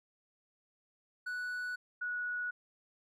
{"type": "tone pair in turn", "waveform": ["triangle", "sine"], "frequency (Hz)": [1478, 1464.4], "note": ["F#6", "F#6"], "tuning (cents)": [-2, -18], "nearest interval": "unison", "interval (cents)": 16, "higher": "first", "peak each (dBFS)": [-34, -34], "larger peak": "neither", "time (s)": [[1.26, 1.76], [2.01, 2.51]], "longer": "neither", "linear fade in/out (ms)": 10, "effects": []}